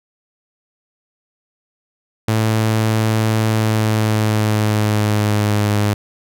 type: tone with pitch glide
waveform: sawtooth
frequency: 110 to 104.01 Hz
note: A2 to G#2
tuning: 0 to +3 cents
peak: -10 dBFS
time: 2.28-5.94 s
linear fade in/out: 5 ms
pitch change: -97 cents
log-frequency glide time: 3.51-5.7 s
effects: none